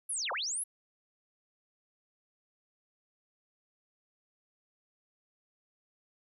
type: linear two-way sweep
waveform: sine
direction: down then up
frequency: 11400 to 466.2 to 11400 Hz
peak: -32 dBFS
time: 0.09-0.64 s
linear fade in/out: 10 ms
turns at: 0.32 s
effects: none